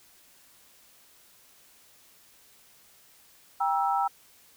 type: chord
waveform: sine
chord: E diminished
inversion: first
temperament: just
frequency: 791.1 / 949.3 / 1318.5 Hz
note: G5 / Bb5 / E6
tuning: +16 / +31 / 0 cents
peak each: -26 / -29 / -29 dBFS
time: 3.6-4.08 s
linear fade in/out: 10 ms
effects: white hiss -58 dBFS RMS until 4.56 s